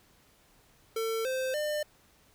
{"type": "tone with pitch steps", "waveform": "square", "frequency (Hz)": [450, 519.9, 600.7], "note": ["A4", "C5", "D5"], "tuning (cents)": [39, -11, 39], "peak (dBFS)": -30, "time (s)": [0.96, 1.83], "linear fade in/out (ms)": 5, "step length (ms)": 290, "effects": ["pink hiss -63 dBFS RMS until 2.34 s"]}